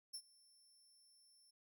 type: tone with ADSR envelope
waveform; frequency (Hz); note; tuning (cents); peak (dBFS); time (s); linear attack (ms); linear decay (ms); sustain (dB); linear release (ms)
25% pulse; 5380; E8; +34; -39; 0.13-1.51; 17; 65; -24; 8
effects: none